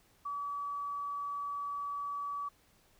sine tone, 1144 Hz, D6, 46 cents flat, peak -35 dBFS, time 0.25-2.49 s, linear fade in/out 10 ms, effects pink hiss -67 dBFS RMS until 2.99 s

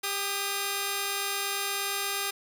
5% pulse tone pair together, 398.1 / 1242.9 Hz, G4 / D#6, +27 / -2 cents, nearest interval octave + minor sixth, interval 1971 cents, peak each -20 dBFS, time 0.03-2.31 s, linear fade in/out 10 ms, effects none

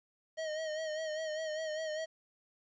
square tone with vibrato, 626 Hz, D#5, 10 cents sharp, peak -36 dBFS, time 0.37-2.06 s, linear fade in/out 20 ms, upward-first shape sine, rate 5 Hz, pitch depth 48 cents each way, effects resampled to 16000 Hz + 11-bit

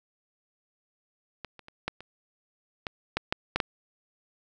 clicks, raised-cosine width 0.3 ms, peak -21 / -30 / -30 / -13 / -27 / -16 / -10 / -9 / -9 / -8 dBFS, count 10, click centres 1.447 / 1.593 / 1.684 / 1.88 / 2.006 / 2.868 / 3.17 / 3.325 / 3.56 / 3.602 s, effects none

